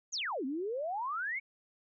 sine exponential two-way sweep, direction down then up, 7100 to 250.4 to 2278 Hz, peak -33 dBFS, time 0.12-1.4 s, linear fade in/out 20 ms, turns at 0.45 s, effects none

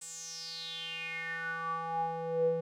square tone with band-pass filter sweep, 164.81 Hz, E3, in tune, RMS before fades -36 dBFS, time 0.01-2.61 s, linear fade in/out 10 ms, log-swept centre 8100 to 410 Hz, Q 7.7, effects none

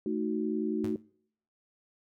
sine chord, D# diminished, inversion second, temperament equal, 220 / 311.1 / 370 Hz, A3 / D#4 / F#4, 0 / 0 / 0 cents, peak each -33 dBFS, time 0.06-0.96 s, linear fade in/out 2 ms
sawtooth tone with exponential decay, 103.83 Hz, G#2, in tune, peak -32 dBFS, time 0.84-1.02 s, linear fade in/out 0 ms, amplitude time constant 38 ms
effects noise-tail reverb RT60 0.7 s tail -25 dB re dry

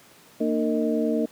sine tone cluster, 231.6 / 302.1 / 457.8 / 625 Hz, A#3 / D4 / A#4 / D#5, -11 / +49 / -31 / +8 cents, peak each -24 / -26 / -27 / -29 dBFS, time 0.4-1.26 s, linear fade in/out 10 ms, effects pink hiss -52 dBFS RMS until 1.31 s + high-pass 150 Hz 12 dB/octave

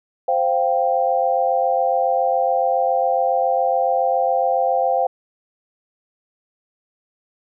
sine chord, C suspended fourth, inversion none, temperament just, 523.3 / 697.7 / 784.9 Hz, C5 / F5 / G5, 0 / -2 / +2 cents, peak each -20 dBFS, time 0.28-5.07 s, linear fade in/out 5 ms, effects none

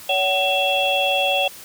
sine tone cluster, 565 / 754 / 2694 / 3339 Hz, C#5 / F#5 / E7 / G#7, +33 / +32 / +37 / +9 cents, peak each -22 dBFS, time 0.09-1.48 s, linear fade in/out 5 ms, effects tanh soft clip ceiling -6 dBFS + white hiss -40 dBFS RMS until 1.64 s

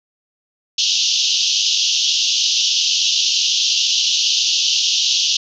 pink band-pass noise, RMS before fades -17 dBFS, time 0.78-5.37 s, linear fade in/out 5 ms, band 2800 to 6400 Hz, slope 96 dB/octave, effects none

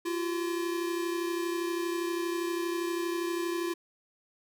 square tone pair together, 342.3 / 374.8 Hz, F4 / F#4, -35 / +22 cents, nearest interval major second, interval 157 cents, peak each -31 / -38 dBFS, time 0.05-3.74 s, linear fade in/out 10 ms, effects none

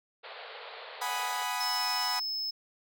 pink band-pass noise, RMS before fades -45 dBFS, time 0.23-1.45 s, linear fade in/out 20 ms, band 430 to 4500 Hz, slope 96 dB/octave
sawtooth chord, G# minor seventh, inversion third, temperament equal, 740 / 830.6 / 987.8 / 1244.5 Hz, F#5 / G#5 / B5 / D#6, 0 / 0 / 0 / 0 cents, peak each -34 / -34 / -30 / -35 dBFS, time 1.01-2.2 s, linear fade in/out 10 ms
triangle tone, 5210 Hz, E8, 21 cents flat, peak -30 dBFS, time 1.6-2.51 s, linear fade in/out 10 ms
effects none

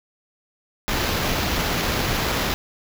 pink noise with sample-and-hold, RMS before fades -23 dBFS, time 0.88-2.54 s, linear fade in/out 0 ms, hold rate 8820 Hz, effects none

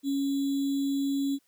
sine tone with sample-and-hold, 277.2 Hz, C#4, in tune, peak -25 dBFS, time 0.03-1.39 s, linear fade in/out 50 ms, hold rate 3675 Hz, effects white hiss -70 dBFS RMS until 1.47 s

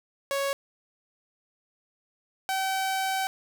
sawtooth tone pair in turn, 554.4 / 766.9 Hz, C#5 / G5, 0 / -38 cents, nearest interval tritone, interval 562 cents, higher second, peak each -22 dBFS, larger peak neither, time 0.31-0.53 / 2.49-3.27 s, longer second, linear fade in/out 0 ms, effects none

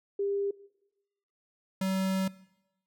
sine / square tone pair in turn, 400 / 190.25 Hz, G4 / F#3, +35 / +48 cents, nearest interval octave + minor second, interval 1287 cents, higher first, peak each -27 / -28 dBFS, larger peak first, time 0.19-0.51 / 1.81-2.28 s, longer second, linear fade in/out 5 ms, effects noise-tail reverb RT60 0.9 s tail -20 dB re dry

